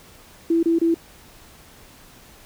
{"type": "tone bursts", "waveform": "sine", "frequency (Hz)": 332.6, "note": "E4", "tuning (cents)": 16, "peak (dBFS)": -15, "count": 3, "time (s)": [0.5, 0.944], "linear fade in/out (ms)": 5, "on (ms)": 130, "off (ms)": 27, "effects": ["pink hiss -48 dBFS RMS until 2.45 s"]}